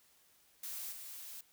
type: noise with level steps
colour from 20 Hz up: blue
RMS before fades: -43 / -48 dBFS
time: 0.63-1.41 s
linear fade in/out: 5 ms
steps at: 0.91 s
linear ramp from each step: 20 ms
effects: white hiss -68 dBFS RMS until 1.52 s